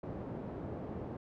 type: band-pass noise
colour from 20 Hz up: pink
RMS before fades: -42 dBFS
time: 0.03-1.17 s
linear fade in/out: 5 ms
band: 100 to 570 Hz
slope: 12 dB/octave
effects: none